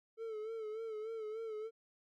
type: tone with vibrato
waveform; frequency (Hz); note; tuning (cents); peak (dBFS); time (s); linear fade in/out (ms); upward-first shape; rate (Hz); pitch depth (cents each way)
triangle; 440; A4; 0; -38; 0.17-1.71; 50; sine; 3.4; 59
effects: none